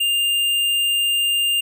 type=tone with tanh clipping; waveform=sine; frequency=2803 Hz; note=F7; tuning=6 cents sharp; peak=-18 dBFS; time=0-1.61 s; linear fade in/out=10 ms; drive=15 dB; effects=none